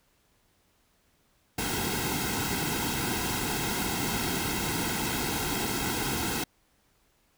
pink noise with comb filter, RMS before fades -30 dBFS, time 1.58-6.44 s, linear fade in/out 5 ms, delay 1.7 ms, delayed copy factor -0.75, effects pink hiss -68 dBFS RMS until 7.37 s

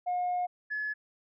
sine tone pair in turn, 718 / 1707.7 Hz, F5 / G#6, +48 / +48 cents, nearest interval octave + minor third, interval 1500 cents, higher second, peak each -26 / -30 dBFS, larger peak first, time 0.06-0.47 / 0.7-0.94 s, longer first, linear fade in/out 20 ms, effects tanh soft clip ceiling -25 dBFS

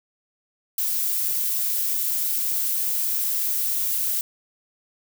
violet noise, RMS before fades -24 dBFS, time 0.78-4.21 s, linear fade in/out 2 ms, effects none

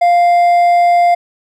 triangle tone with hard clipping, 698.5 Hz, F5, in tune, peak -8 dBFS, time 0.01-1.15 s, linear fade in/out 10 ms, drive 7 dB, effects none

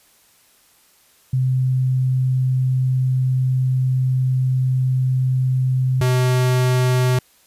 sine / square tone pair in turn, 129.2 / 126.69 Hz, C3 / B2, -21 / +45 cents, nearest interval unison, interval 34 cents, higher first, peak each -15 dBFS, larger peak neither, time 1.33-6.01 / 6.01-7.19 s, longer first, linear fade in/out 5 ms, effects white hiss -55 dBFS RMS until 7.46 s + resampled to 32000 Hz

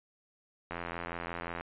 click train, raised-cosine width 0.5 ms, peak -22 dBFS, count 78, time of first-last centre 0.71-1.61 s, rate 85.6 Hz, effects resampled to 8000 Hz

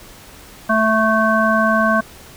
harmonic tone, 220 Hz, A3, in tune, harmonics 1 / 3 / 5 / 7, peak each -18 / -18 / -18 / -18 dBFS, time 0.69-2.01 s, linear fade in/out 10 ms, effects pink hiss -41 dBFS RMS until 2.36 s

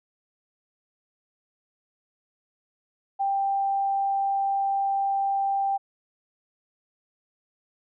sine tone, 788 Hz, G5, 9 cents sharp, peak -22 dBFS, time 3.19-5.78 s, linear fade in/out 20 ms, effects none

